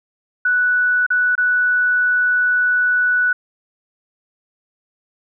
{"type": "tone with dropouts", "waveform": "sine", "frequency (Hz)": 1480, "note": "F#6", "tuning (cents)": 0, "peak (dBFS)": -13, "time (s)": [0.45, 3.33], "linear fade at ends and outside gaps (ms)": 5, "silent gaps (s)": [[1.065, 1.103], [1.354, 1.378]], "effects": []}